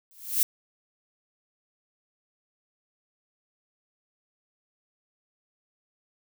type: noise with exponential growth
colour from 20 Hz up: violet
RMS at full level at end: -19 dBFS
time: 0.11-0.43 s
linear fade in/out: 0 ms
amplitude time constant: 69 ms
effects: none